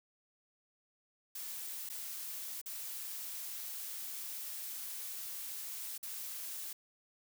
blue noise with dropouts, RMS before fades -43 dBFS, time 1.35-6.73 s, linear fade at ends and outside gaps 5 ms, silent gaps 1.891-1.898 / 2.615-2.659 / 5.979-6.028 s, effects none

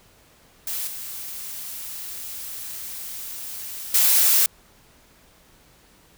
blue noise with level steps, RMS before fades -28 / -34 / -17 dBFS, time 0.67-4.46 s, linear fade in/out 2 ms, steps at 0.87 / 3.94 s, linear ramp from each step 5 ms, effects pink hiss -55 dBFS RMS until 6.17 s

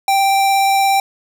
square tone with vibrato, 784 Hz, G5, in tune, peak -12 dBFS, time 0.08-1 s, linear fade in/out 2 ms, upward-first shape triangle, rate 17 Hz, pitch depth 9 cents each way, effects none

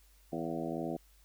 harmonic tone with a mistuned harmonic, 82.41 Hz, E2, in tune, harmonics 2 / 3 / 4 / 5 / 6 / 7 / 8 / 9, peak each -42 / -40 / -39 / -44 / -45 / -44 / -43 / -46 dBFS, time 0.32-0.97 s, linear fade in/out 10 ms, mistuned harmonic 8, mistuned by +40 cents, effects added 50 Hz sine -61 dBFS peak until 1.24 s + white hiss -67 dBFS RMS until 1.24 s

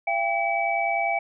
sine tone cluster, 680 / 790 / 2289 Hz, F5 / G5 / D7, -46 / +13 / -45 cents, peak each -26 dBFS, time 0.07-1.19 s, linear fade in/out 5 ms, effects none

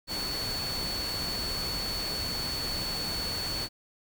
sine tone in noise, 4435 Hz, C#8, in tune, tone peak -32 dBFS, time 0.07-3.69 s, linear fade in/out 50 ms, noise pink, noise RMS -36 dBFS, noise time 0.07-3.69 s, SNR +1 dB, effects none

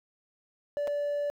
triangle tone with dropouts, 580 Hz, D5, 22 cents flat, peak -25 dBFS, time 0.77-1.3 s, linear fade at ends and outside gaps 0 ms, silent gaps 0.873-0.878 s, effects tanh soft clip ceiling -22 dBFS + 11-bit

